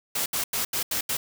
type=noise bursts at uneven times; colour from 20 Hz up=white; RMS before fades=-27 dBFS; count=6; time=0.15-0.26 / 0.33-0.44 / 0.53-0.65 / 0.73-0.83 / 0.91-1.01 / 1.09-1.17 s; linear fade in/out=5 ms; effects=none